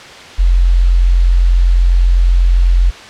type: tone with quantisation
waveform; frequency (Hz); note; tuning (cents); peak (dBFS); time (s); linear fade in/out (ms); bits
sine; 43.99; F1; +13; -6; 0.38-2.91; 20; 6
effects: white hiss -32 dBFS RMS until 3.09 s + low-pass 4000 Hz 12 dB/octave